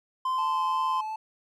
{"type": "tone", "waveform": "triangle", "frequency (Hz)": 1035, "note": "C6", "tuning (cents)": -19, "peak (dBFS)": -23, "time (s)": [0.25, 1.01], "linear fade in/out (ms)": 5}
{"type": "tone with vibrato", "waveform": "triangle", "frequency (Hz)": 871, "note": "A5", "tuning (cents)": -18, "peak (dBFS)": -29, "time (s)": [0.38, 1.16], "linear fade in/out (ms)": 5, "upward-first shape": "sine", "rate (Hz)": 2.8, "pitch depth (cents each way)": 16}
{"effects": []}